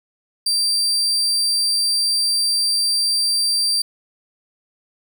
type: tone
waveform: 35% pulse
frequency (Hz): 4699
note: D8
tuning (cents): 0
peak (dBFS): -15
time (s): 0.46-3.82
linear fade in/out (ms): 5
effects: none